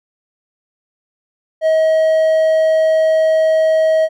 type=tone; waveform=triangle; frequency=636 Hz; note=D#5; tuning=38 cents sharp; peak=-8 dBFS; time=1.61-4.09 s; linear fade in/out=50 ms; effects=none